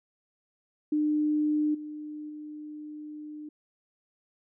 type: tone with level steps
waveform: sine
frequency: 301.5 Hz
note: D4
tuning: 46 cents sharp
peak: -23 / -36 / -38 dBFS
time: 0.92-3.49 s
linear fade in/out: 5 ms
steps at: 1.74 / 2.29 s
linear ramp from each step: 10 ms
effects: none